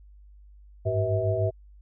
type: tone cluster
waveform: sine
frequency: 98.4 / 105.2 / 380.9 / 487.1 / 645 Hz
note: G2 / G#2 / G4 / B4 / E5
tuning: +7 / +23 / -50 / -24 / -38 cents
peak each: -30 / -27 / -31 / -33 / -27 dBFS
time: 0.85-1.51 s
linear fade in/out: 20 ms
effects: added 50 Hz sine -48 dBFS peak until 1.81 s